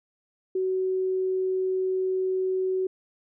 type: tone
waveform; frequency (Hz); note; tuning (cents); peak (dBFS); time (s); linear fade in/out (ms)
sine; 374.9; F#4; +23; -23; 0.55-2.87; 5
effects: none